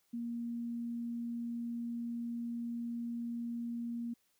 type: tone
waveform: sine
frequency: 235.4 Hz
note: A#3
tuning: 17 cents sharp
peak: -36 dBFS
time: 0.13-4.14 s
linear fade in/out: 10 ms
effects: white hiss -75 dBFS RMS until 4.39 s